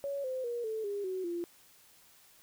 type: tone with pitch steps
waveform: sine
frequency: 560 / 516.5 / 476.4 / 439.4 / 405.2 / 373.8 / 344.7 Hz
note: C#5 / C5 / A#4 / A4 / G#4 / F#4 / F4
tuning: +18 / -22 / +38 / -2 / -43 / +18 / -23 cents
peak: -33 dBFS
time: 0.04-1.44 s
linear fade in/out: 0 ms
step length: 200 ms
effects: white hiss -61 dBFS RMS until 2.42 s